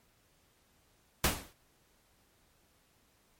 pink noise with exponential decay, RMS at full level -24 dBFS, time 1.24-1.53 s, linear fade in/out 2 ms, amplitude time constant 62 ms, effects pink hiss -69 dBFS RMS until 3.39 s + MP3 64 kbps

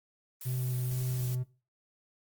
blue noise, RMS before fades -43 dBFS, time 0.41-1.35 s, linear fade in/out 2 ms
triangle tone with vibrato, 126.4 Hz, B2, 41 cents sharp, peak -28 dBFS, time 0.45-1.44 s, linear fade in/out 20 ms, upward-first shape sine, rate 2.1 Hz, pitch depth 16 cents each way
effects noise-tail reverb RT60 0.3 s tail -17 dB re dry + Opus 24 kbps

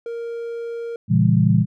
triangle tone, 466.2 Hz, A#4, in tune, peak -24 dBFS, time 0.06-0.96 s, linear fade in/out 2 ms
sine chord, A# diminished seventh, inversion none, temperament just, 116.54 / 139.85 / 167.82 / 201.4 Hz, A#2 / C#3 / E3 / G3, 0 / +16 / +31 / +47 cents, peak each -17 / -21 / -17 / -19 dBFS, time 1.08-1.66 s, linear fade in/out 50 ms
effects none

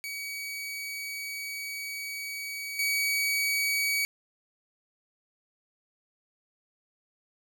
sawtooth tone with level steps, 2265 Hz, C#7, 37 cents sharp, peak -31 / -22 dBFS, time 0.04-4.05 s, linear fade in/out 0 ms, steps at 2.79 s, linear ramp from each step 2 ms, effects 10-bit

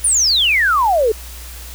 sine exponential sweep, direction down, 10030 to 415.3 Hz, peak -11 dBFS, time 0.04-1.12 s, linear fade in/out 5 ms, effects added 60 Hz sine -32 dBFS peak until 1.74 s + white hiss -36 dBFS RMS until 1.74 s

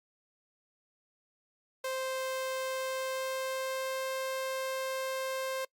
sawtooth tone with pitch glide, 523.3 to 526.9 Hz, C5 to C5, 0 to +12 cents, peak -29 dBFS, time 1.84-5.65 s, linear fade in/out 5 ms, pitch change +12 cents, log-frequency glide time 2.56-4.1 s, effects noise-tail reverb RT60 0.1 s tail -25 dB re dry + Opus 48 kbps

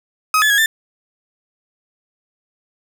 35% pulse tone with pitch steps, 1264 / 1723 / 1653 / 1779 Hz, D#6 / A6 / G#6 / A6, +27 / -37 / -9 / +19 cents, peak -10 dBFS, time 0.34-0.66 s, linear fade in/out 2 ms, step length 80 ms, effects none

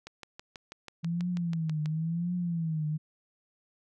click train, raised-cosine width 0.2 ms, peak -25 dBFS, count 12, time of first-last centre 0.07-1.859 s, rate 6.15 Hz
sine tone with vibrato, 164.81 Hz, E3, in tune, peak -28 dBFS, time 1.03-2.98 s, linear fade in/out 20 ms, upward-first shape triangle, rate 0.95 Hz, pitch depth 150 cents each way
effects none

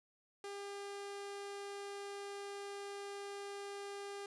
sawtooth tone, 401.3 Hz, G4, 41 cents sharp, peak -40 dBFS, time 0.44-4.26 s, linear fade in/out 2 ms, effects resampled to 24000 Hz + 11-bit

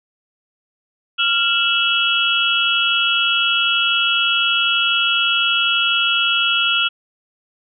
sine tone cluster, 1386 / 2650 / 2939 / 3295 Hz, F6 / E7 / F#7 / G#7, -14 / +9 / -12 / -14 cents, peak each -20 dBFS, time 1.18-6.89 s, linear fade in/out 20 ms, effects none

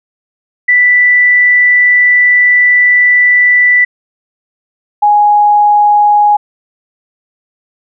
sine tone pair in turn, 1975.5 / 830.6 Hz, B6 / G#5, 0 / 0 cents, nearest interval octave + minor third, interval 1500 cents, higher first, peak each -4 dBFS, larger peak neither, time 0.68-3.85 / 5.02-6.37 s, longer first, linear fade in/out 10 ms, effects none

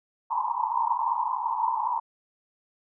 white band-pass noise, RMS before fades -27 dBFS, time 0.3-2 s, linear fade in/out 5 ms, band 890 to 1000 Hz, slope 96 dB/octave, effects none

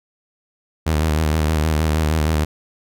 sawtooth tone with vibrato, 77.78 Hz, D#2, in tune, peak -12 dBFS, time 0.86-2.45 s, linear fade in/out 10 ms, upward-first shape square, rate 6.4 Hz, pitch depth 45 cents each way, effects none

